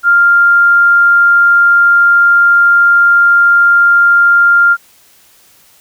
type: tone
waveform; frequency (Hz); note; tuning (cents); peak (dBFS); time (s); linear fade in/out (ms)
sine; 1396.9; F6; 0; -4; 0.03-4.77; 50
effects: white hiss -46 dBFS RMS until 5.8 s